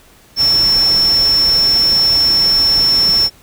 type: tone in noise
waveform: sine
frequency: 5400 Hz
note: E8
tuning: 41 cents sharp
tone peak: -9 dBFS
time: 0.36-3.3 s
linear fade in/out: 50 ms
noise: pink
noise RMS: -25 dBFS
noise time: 0.36-3.3 s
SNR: +13 dB
effects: pink hiss -46 dBFS RMS until 3.42 s

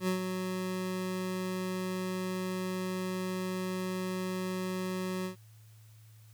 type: tone with ADSR envelope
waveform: 25% pulse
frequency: 185.1 Hz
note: F#3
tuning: 1 cent sharp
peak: -23 dBFS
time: 0-5.36 s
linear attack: 78 ms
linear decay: 110 ms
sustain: -6 dB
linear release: 110 ms
effects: added 109 Hz sine -53 dBFS peak until 6.33 s + white hiss -65 dBFS RMS until 6.33 s

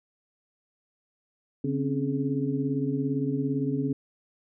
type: tone cluster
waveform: sine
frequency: 141.3 / 262.3 / 279.9 / 422.9 Hz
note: C#3 / C4 / C#4 / G#4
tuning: +34 / +4 / +17 / +31 cents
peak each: -30 / -29 / -30 / -34 dBFS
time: 1.64-3.93 s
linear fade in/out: 5 ms
effects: none

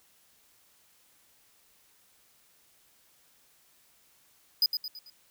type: tone with echo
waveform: square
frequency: 4978 Hz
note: D#8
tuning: in tune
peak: -21 dBFS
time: 4.62-4.66 s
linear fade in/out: 2 ms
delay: 110 ms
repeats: 4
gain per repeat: -7 dB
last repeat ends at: 5.1 s
effects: white hiss -64 dBFS RMS until 5.3 s

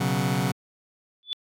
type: chord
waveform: sawtooth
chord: B suspended second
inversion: none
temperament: just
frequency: 123.47 / 138.9 / 185.21 Hz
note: B2 / C#3 / F#3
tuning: 0 / +4 / +2 cents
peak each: -24 / -22 / -22 dBFS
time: 0-0.52 s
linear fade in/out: 10 ms
type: tone with exponential growth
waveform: sine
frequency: 3470 Hz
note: A7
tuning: 25 cents flat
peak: -22 dBFS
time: 1.23-1.33 s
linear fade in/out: 0 ms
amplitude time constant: 20 ms
effects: AAC 64 kbps

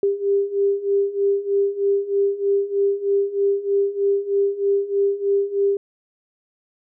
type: beating tone pair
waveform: sine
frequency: 396.9 / 400.1 Hz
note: G4 / G4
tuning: +22 / +35 cents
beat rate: 3.2 Hz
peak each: -22 / -19 dBFS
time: 0.03-5.77 s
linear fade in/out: 2 ms
effects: none

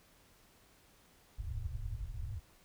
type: low-pass noise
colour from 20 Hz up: white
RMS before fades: -40 dBFS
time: 1.38-2.4 s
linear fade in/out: 10 ms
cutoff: 120 Hz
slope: 96 dB/octave
effects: pink hiss -65 dBFS RMS until 2.64 s

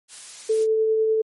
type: noise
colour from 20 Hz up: blue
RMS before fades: -36 dBFS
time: 0.08-0.67 s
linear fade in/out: 50 ms
type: tone with tremolo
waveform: sine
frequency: 439.8 Hz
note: A4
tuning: 1 cent flat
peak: -16 dBFS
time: 0.49-1.22 s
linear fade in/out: 10 ms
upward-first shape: triangle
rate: 10 Hz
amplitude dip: 25%
effects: low-pass 11000 Hz 12 dB/octave + MP3 48 kbps

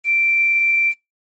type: tone with quantisation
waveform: sine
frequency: 2349 Hz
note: D7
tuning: in tune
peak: -14 dBFS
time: 0.04-0.94 s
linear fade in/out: 50 ms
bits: 7
effects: noise-tail reverb RT60 0.2 s tail -24 dB re dry + MP3 32 kbps

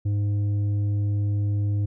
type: tone with tanh clipping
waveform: sine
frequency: 102.3 Hz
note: G#2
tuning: 26 cents flat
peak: -22 dBFS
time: 0.05-1.86 s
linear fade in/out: 10 ms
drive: 6 dB
effects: none

